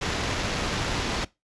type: noise with sample-and-hold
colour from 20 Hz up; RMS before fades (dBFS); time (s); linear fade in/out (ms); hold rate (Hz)
pink; -28; 0.01-1.25; 10; 8820
effects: noise-tail reverb RT60 0.2 s tail -20 dB re dry + resampled to 22050 Hz